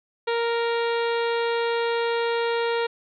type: harmonic tone with a mistuned harmonic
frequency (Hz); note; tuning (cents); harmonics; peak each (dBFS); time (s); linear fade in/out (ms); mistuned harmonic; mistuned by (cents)
466.2; A#4; 0; 1 / 2 / 3 / 4 / 5 / 6 / 7 / 8 / 9; -23 / -29 / -33 / -35 / -37 / -39 / -40 / -41 / -42; 0.27-2.87; 10; 7; +28
effects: none